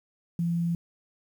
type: tone with quantisation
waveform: sine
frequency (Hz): 170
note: F3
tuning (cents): -46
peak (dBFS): -24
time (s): 0.39-0.75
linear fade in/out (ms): 2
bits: 9
effects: none